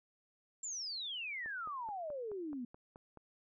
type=exponential sweep; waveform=sine; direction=down; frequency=7459 to 233.1 Hz; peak=-39 dBFS; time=0.63-2.65 s; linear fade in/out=5 ms
type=click train; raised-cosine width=1 ms; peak=-39 dBFS; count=9; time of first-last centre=1.46-3.173 s; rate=4.67 Hz
effects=none